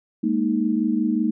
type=chord; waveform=sine; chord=Ab suspended second; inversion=none; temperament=equal; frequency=207.7 / 233.1 / 311.1 Hz; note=Ab3 / Bb3 / Eb4; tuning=0 / 0 / 0 cents; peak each=-24 / -22 / -23 dBFS; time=0.23-1.31 s; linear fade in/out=10 ms; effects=none